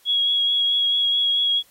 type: tone with vibrato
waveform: sine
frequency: 3322 Hz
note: G#7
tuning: in tune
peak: -17 dBFS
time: 0.05-1.63 s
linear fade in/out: 50 ms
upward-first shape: triangle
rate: 4.6 Hz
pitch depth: 19 cents each way
effects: white hiss -56 dBFS RMS until 1.7 s + AAC 48 kbps